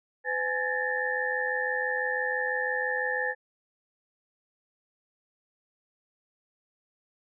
sine tone cluster, 507 / 836 / 1724 / 1810 Hz, B4 / G#5 / A6 / A6, +45 / +11 / -36 / +48 cents, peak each -32 / -35 / -31 / -31 dBFS, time 0.24-3.35 s, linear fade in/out 50 ms, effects none

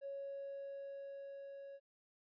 triangle tone with level ramp, 554.4 Hz, C#5, in tune, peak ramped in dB -38 to -47 dBFS, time 0.01-1.8 s, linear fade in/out 50 ms, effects tanh soft clip ceiling -40 dBFS + resampled to 11025 Hz

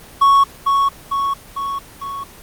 triangle tone with echo, 1108.7 Hz, C#6, in tune, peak -6 dBFS, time 0.21-0.44 s, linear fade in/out 10 ms, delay 450 ms, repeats 4, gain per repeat -4 dB, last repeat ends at 2.24 s, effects pink hiss -40 dBFS RMS until 2.42 s + Opus 24 kbps

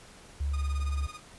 sine tone, 70.9 Hz, C#2, 40 cents sharp, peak -27 dBFS, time 0.4-1.07 s, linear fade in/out 10 ms
sawtooth tone with tremolo, 1230 Hz, D#6, 20 cents flat, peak -36 dBFS, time 0.53-1.2 s, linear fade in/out 10 ms, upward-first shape sine, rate 18 Hz, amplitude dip 85%
effects pink hiss -52 dBFS RMS until 1.38 s + resampled to 24000 Hz

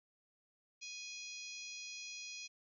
harmonic tone, 830.6 Hz, G#5, in tune, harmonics 3 / 4 / 5 / 6 / 7 / 8, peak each -49 / -55 / -53 / -54 / -52 / -56 dBFS, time 0.81-2.48 s, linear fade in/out 20 ms, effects none

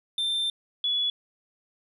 triangle / sine tone pair in turn, 3574 / 3406 Hz, A7 / G#7, +26 / +43 cents, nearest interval minor second, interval 83 cents, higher first, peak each -23 dBFS, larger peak neither, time 0.18-0.5 / 0.84-1.1 s, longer first, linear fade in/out 2 ms, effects resampled to 32000 Hz

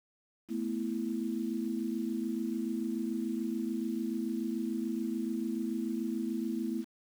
sine chord, A suspended second, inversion none, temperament equal, 220 / 246.9 / 329.6 Hz, A3 / B3 / E4, 0 / 0 / 0 cents, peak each -35 / -36 / -36 dBFS, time 0.48-6.85 s, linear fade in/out 50 ms, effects 9-bit

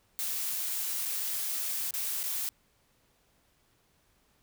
blue noise with dropouts, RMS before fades -33 dBFS, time 0.19-2.49 s, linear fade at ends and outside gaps 0 ms, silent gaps 1.053-1.057 / 1.908-1.939 / 2.231-2.238 s, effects pink hiss -69 dBFS RMS until 4.42 s

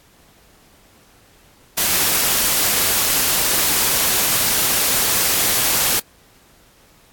white noise, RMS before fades -17 dBFS, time 1.77-6 s, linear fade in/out 10 ms, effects pink hiss -52 dBFS RMS until 7.12 s + AAC 64 kbps

